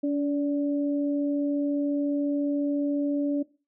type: tone pair together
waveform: sine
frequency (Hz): 285.7 / 580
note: D4 / D5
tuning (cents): -48 / -22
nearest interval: octave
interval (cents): 1226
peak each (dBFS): -23 / -32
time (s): 0.03-3.43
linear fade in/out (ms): 10
effects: noise-tail reverb RT60 0.3 s tail -18 dB re dry